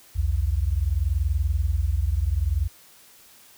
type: tone pair together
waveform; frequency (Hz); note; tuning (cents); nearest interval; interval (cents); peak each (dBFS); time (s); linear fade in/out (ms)
sine; 61.78 / 82.41; B1 / E2; +1 / 0; perfect fourth; 499; -23; 0.15-2.68; 20
effects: white hiss -52 dBFS RMS until 3.57 s